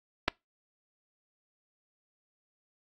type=clicks; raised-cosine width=0.3 ms; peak=-10 dBFS; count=2; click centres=0.28 / 0.283 s; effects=noise-tail reverb RT60 0.2 s tail -25 dB re dry + AAC 48 kbps